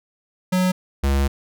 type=tone pair in turn; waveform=square; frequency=183.8 / 68.99 Hz; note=F#3 / C#2; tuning=-11 / -8 cents; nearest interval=octave + perfect fourth; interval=1697 cents; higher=first; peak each=-17 dBFS; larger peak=neither; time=0.52-0.72 / 1.03-1.28 s; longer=second; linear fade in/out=10 ms; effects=none